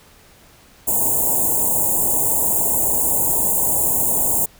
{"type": "band-stop noise", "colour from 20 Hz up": "white", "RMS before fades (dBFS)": -18, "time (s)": [0.87, 4.46], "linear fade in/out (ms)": 10, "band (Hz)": [990, 6900], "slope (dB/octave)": 96, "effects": ["pink hiss -49 dBFS RMS until 4.59 s"]}